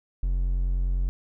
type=tone; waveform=triangle; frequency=44.98 Hz; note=F#1; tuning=48 cents flat; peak=-20 dBFS; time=0.23-1.09 s; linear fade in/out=0 ms; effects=none